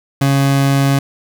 30% pulse tone, 138.1 Hz, C#3, 6 cents flat, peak -8 dBFS, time 0.21-0.99 s, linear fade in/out 5 ms, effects none

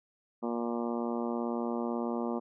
harmonic tone, 118.1 Hz, A#2, 23 cents sharp, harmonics 2 / 3 / 4 / 5 / 6 / 7 / 8 / 9 / 10, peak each -33 / -37 / -39 / -41 / -43 / -44 / -45 / -46 / -47 dBFS, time 0.42-2.4 s, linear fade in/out 20 ms, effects none

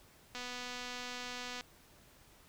click train, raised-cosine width 0.2 ms, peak -26 dBFS, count 312, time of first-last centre 0.35-1.609 s, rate 247 Hz, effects pink hiss -62 dBFS RMS until 2.48 s

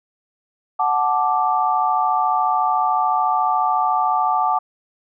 sine chord, D major, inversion first, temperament equal with one note detuned, 740 / 873.9 / 1174.7 Hz, F#5 / A5 / D6, 0 / -12 / 0 cents, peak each -20 dBFS, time 0.79-4.59 s, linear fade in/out 10 ms, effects none

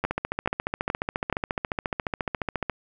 two click trains, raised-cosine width 0.5 ms, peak -9 / -11 dBFS, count 4 / 39, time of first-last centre 0.05-1.327 / 0.04-2.697 s, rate 2.35 / 14.3 Hz, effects none

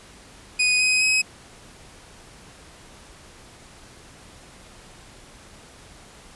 sawtooth tone with pitch steps, 2487 / 2514 / 2542 Hz, D#7 / D#7 / D#7, -1 / +17 / +36 cents, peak -14 dBFS, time 0.59-1.22 s, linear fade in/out 10 ms, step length 210 ms, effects pink hiss -47 dBFS RMS until 6.35 s + resampled to 24000 Hz

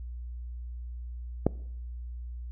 click, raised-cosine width 2 ms, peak -8 dBFS, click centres 1.466 s, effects noise-tail reverb RT60 0.7 s tail -22 dB re dry + added 60 Hz sine -36 dBFS peak until 2.51 s

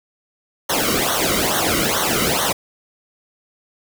pink noise with flanger, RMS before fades -19 dBFS, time 0.69-2.53 s, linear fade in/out 10 ms, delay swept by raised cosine 0.4 to 1.2 ms, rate 2.3 Hz, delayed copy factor -1, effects none

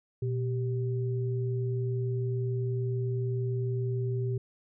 sine tone pair together, 121.05 / 390 Hz, B2 / G4, -34 / -9 cents, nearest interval octave + minor sixth, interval 2025 cents, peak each -28 / -35 dBFS, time 0.22-4.38 s, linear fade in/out 5 ms, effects none

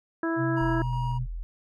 harmonic tone, 329.6 Hz, E4, in tune, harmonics 1 / 2 / 3 / 4 / 5, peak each -26 / -35 / -36 / -36 / -34 dBFS, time 0.23-0.82 s, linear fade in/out 2 ms
sine tone with pitch glide, 130.81 to 125.19 Hz, C3 to B2, 0 to +24 cents, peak -27 dBFS, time 0.36-1.27 s, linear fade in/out 50 ms, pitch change -76 cents, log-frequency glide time 0.57-0.73 s
triangle tone with tremolo, 953 Hz, A#5, 38 cents sharp, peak -30 dBFS, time 0.56-1.19 s, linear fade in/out 20 ms, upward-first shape square, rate 2.7 Hz, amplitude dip 30%
sine tone, 42 Hz, E1, 33 cents sharp, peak -31 dBFS, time 0.61-1.43 s, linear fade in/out 0 ms
effects none

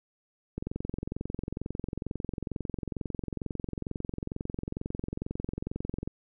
click train, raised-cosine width 3 ms, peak -20 dBFS, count 123, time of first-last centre 0.58-6.075 s, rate 22.2 Hz, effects none

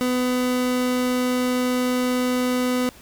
30% pulse tone, 250.5 Hz, B3, 25 cents sharp, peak -17 dBFS, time 0.01-2.89 s, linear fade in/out 0 ms, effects pink hiss -47 dBFS RMS until 3.01 s

